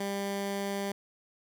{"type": "tone", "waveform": "15% pulse", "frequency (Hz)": 198.9, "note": "G3", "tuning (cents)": 25, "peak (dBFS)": -25, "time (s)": [0, 0.92], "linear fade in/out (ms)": 5, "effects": []}